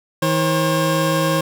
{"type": "tone pair together", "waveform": "25% pulse", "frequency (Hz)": [160.23, 538], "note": ["E3", "C5"], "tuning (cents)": [-49, 48], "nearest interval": "octave + major sixth", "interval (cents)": 2097, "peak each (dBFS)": -15, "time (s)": [0.22, 1.41], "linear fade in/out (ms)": 5, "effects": []}